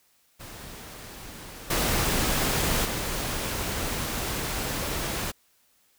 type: noise with level steps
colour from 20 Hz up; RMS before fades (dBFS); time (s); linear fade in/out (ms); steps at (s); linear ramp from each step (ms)
pink; -42 / -25 / -30; 0.39-5.32; 20; 1.7 / 2.85; 5
effects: white hiss -65 dBFS RMS until 5.98 s